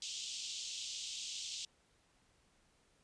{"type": "band-pass noise", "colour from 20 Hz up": "pink", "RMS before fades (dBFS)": -44, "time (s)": [0.02, 1.65], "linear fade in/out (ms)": 2, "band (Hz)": [2900, 7700], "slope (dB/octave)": 48, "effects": ["pink hiss -72 dBFS RMS until 3.03 s", "resampled to 22050 Hz"]}